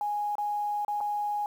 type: tone with dropouts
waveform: sine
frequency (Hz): 829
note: G#5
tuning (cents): -3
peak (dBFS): -27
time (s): 0.01-1.46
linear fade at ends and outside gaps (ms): 1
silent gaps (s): 0.354-0.382 / 0.849-0.881 / 1.005-1.01
effects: 9-bit